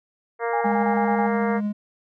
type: harmonic tone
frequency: 233.1 Hz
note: A#3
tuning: in tune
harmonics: 2 / 3 / 4 / 5 / 6 / 7 / 8 / 9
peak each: -25 / -29 / -31 / -33 / -35 / -36 / -37 / -38 dBFS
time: 0.39-1.61 s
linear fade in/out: 50 ms
type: tone bursts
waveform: sine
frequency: 820 Hz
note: G#5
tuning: 22 cents flat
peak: -22 dBFS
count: 7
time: 0.53-1.267 s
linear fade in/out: 5 ms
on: 83 ms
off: 26 ms
type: tone with tremolo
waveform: triangle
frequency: 207.7 Hz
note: G#3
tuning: in tune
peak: -19 dBFS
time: 0.64-1.73 s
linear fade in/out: 20 ms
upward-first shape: triangle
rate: 13 Hz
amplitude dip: 30%
effects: none